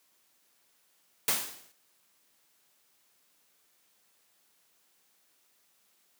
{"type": "noise with exponential decay", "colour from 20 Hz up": "white", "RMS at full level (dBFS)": -24, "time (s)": [1.28, 1.72], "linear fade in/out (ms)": 2, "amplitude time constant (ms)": 94, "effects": ["white hiss -69 dBFS RMS until 6.19 s", "high-pass 150 Hz 12 dB/octave"]}